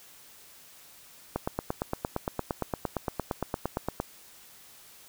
click train, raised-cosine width 1 ms, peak -14 dBFS, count 24, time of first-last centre 1.36-4.001 s, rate 8.71 Hz, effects white hiss -53 dBFS RMS until 5.08 s

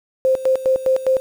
sine tone with tremolo, 523.3 Hz, C5, in tune, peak -12 dBFS, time 0.25-1.2 s, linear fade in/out 0 ms, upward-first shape square, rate 4.9 Hz, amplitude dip 80%, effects 7-bit

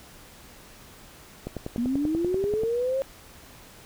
click train, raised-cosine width 2 ms, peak -18 dBFS, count 13, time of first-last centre 1.47-2.635 s, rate 10.3 Hz
sine linear sweep, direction up, 230.3 to 545 Hz, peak -23 dBFS, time 1.78-3.02 s, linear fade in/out 0 ms
effects pink hiss -49 dBFS RMS until 3.85 s

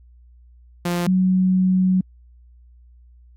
sawtooth / sine tone pair in turn, 174.61 / 185.74 Hz, F3 / F#3, 0 / +7 cents, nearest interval minor second, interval 107 cents, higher second, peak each -16 / -14 dBFS, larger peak second, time 0.85-1.07 / 1.07-2.01 s, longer second, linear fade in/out 5 ms, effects added 60 Hz sine -46 dBFS peak until 3.36 s + AAC 48 kbps

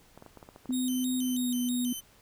clicks, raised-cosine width 1 ms, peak -33 dBFS, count 9, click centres 0.176 / 0.224 / 0.263 / 0.373 / 0.428 / 0.489 / 0.561 / 0.657 / 0.707 s
sine tone with pitch glide, 254 to 246.2 Hz, B3 to B3, +49 to -5 cents, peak -27 dBFS, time 0.69-1.93 s, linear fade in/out 5 ms, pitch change -54 cents, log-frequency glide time 1.25-1.5 s
10% pulse tone with vibrato, 3380 Hz, G#7, 30 cents sharp, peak -29 dBFS, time 0.72-2.01 s, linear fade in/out 20 ms, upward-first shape square, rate 3.1 Hz, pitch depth 170 cents each way
effects pink hiss -60 dBFS RMS until 2.21 s

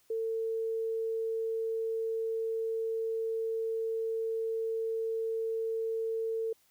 sine tone, 450 Hz, A4, 39 cents sharp, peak -30 dBFS, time 0.1-6.53 s, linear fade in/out 5 ms, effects white hiss -68 dBFS RMS until 6.7 s

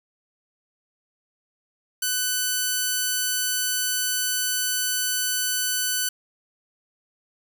5% pulse tone, 1500 Hz, F#6, 23 cents sharp, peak -11 dBFS, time 2.02-6.09 s, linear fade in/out 5 ms, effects none

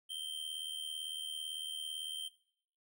square tone with amplitude modulation, 3136 Hz, G7, in tune, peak -37 dBFS, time 0.09-2.29 s, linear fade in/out 20 ms, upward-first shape sine, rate 77.9 Hz, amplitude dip 75%, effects noise-tail reverb RT60 0.7 s tail -20 dB re dry

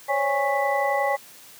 sine tone cluster, 533 / 564 / 821 / 1103 / 1981 Hz, C5 / C#5 / G#5 / C#6 / B6, +32 / +30 / -20 / -9 / +5 cents, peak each -31 / -25 / -24 / -30 / -28 dBFS, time 0.08-1.17 s, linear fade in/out 20 ms, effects white hiss -47 dBFS RMS until 1.59 s + high-pass 100 Hz 12 dB/octave

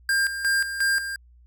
square tone with tremolo, 1600 Hz, G6, 35 cents sharp, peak -20 dBFS, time 0.09-1.16 s, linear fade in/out 2 ms, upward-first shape square, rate 2.8 Hz, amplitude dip 65%, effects added 60 Hz sine -50 dBFS peak until 1.46 s

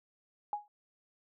sine tone with exponential decay, 830.6 Hz, G#5, in tune, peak -28 dBFS, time 0.53-0.68 s, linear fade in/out 1 ms, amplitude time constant 31 ms, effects none

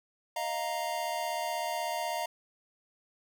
square chord, Eb suspended second, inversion none, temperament equal, 622.3 / 698.5 / 932.3 Hz, Eb5 / F5 / Bb5, 0 / 0 / 0 cents, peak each -38 / -36 / -36 dBFS, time 0.36-2.26 s, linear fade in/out 5 ms, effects none

